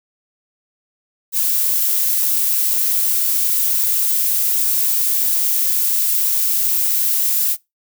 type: noise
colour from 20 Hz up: violet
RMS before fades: -17 dBFS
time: 1.32-7.57 s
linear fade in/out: 50 ms
effects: noise-tail reverb RT60 0.2 s tail -22 dB re dry